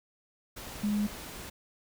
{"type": "tone in noise", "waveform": "sine", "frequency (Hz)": 207.7, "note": "G#3", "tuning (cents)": 0, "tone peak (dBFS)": -26, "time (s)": [0.83, 1.07], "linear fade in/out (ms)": 10, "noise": "pink", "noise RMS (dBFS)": -43, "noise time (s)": [0.56, 1.5], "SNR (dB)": 14, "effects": []}